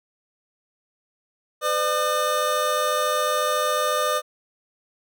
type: tone cluster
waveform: square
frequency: 506 / 600 / 1210 Hz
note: B4 / D5 / D#6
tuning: +42 / +37 / -49 cents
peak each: -28 / -26 / -24 dBFS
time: 1.61-4.22 s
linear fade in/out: 50 ms
effects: none